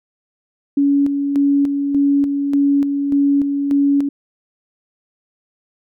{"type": "tone with tremolo", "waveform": "sine", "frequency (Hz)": 281.8, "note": "C#4", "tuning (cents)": 29, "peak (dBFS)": -11, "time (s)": [0.77, 4.09], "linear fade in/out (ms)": 5, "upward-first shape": "square", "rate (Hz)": 1.7, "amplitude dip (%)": 45, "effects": []}